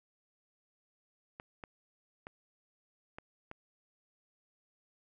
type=clicks; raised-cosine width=0.5 ms; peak=-29 dBFS; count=5; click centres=1.399 / 1.638 / 2.269 / 3.185 / 3.514 s; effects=none